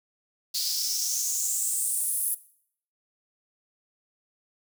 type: noise with high-pass filter sweep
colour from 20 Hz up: white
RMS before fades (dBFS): -28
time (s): 0.54-2.35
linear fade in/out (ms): 10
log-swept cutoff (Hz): 4500 to 11000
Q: 5.1
effects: noise-tail reverb RT60 0.6 s tail -18 dB re dry